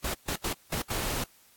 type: noise bursts at uneven times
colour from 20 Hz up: pink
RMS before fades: -31 dBFS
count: 5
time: 0.04-0.14 / 0.28-0.36 / 0.44-0.53 / 0.72-0.82 / 0.9-1.24 s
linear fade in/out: 5 ms
effects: white hiss -60 dBFS RMS until 1.56 s + AAC 64 kbps